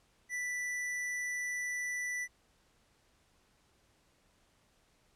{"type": "tone", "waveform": "square", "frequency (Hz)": 1975.5, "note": "B6", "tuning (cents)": 0, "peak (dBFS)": -35, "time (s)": [0.29, 2.28], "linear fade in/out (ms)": 50, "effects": ["pink hiss -70 dBFS RMS until 5.15 s", "low-pass 10000 Hz 12 dB/octave"]}